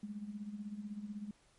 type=tone with tremolo; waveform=sine; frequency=207.7 Hz; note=G#3; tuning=in tune; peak=-38 dBFS; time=0.03-1.31 s; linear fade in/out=2 ms; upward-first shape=sine; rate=16 Hz; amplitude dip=70%; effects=pink hiss -69 dBFS RMS until 1.58 s + MP3 48 kbps